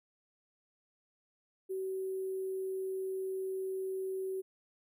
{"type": "tone with sample-and-hold", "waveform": "sine", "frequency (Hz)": 380, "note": "F#4", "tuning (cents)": 46, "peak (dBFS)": -34, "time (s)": [1.69, 4.42], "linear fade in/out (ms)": 20, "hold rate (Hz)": 11025, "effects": []}